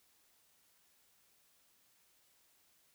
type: silence
effects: white hiss -71 dBFS RMS until 2.94 s